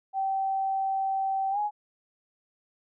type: tone with pitch glide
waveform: sine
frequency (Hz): 774 to 834.4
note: G5 to G#5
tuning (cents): -22 to +8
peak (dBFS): -25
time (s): 0.13-1.71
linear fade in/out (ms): 50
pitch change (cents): +130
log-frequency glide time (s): 1.51-1.59
effects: none